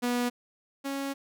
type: tone pair in turn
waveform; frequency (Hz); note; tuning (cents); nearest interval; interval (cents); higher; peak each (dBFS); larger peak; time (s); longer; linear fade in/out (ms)
sawtooth; 243.8 / 275.7; B3 / C#4; -22 / -9; major second; 213; second; -22 / -27; first; 0.02-0.3 / 0.84-1.14; second; 20
effects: none